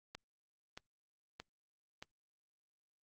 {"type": "click train", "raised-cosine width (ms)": 0.2, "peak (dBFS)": -28, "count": 4, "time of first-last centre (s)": [0.15, 2.025], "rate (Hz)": 1.6, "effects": ["Opus 48 kbps"]}